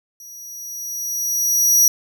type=tone with level ramp; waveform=sawtooth; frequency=5790 Hz; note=F#8; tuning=38 cents flat; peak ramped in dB=-35 to -7 dBFS; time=0.2-1.88 s; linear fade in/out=2 ms; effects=none